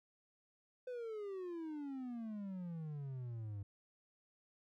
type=exponential sweep; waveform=triangle; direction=down; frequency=510 to 98 Hz; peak=-40 dBFS; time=0.87-3.63 s; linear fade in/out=5 ms; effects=none